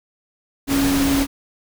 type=tone in noise; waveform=sine; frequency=276.6 Hz; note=C#4; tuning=4 cents flat; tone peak=-16 dBFS; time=0.67-1.27 s; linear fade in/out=50 ms; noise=pink; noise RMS=-23 dBFS; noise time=0.67-1.27 s; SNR=+4 dB; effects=none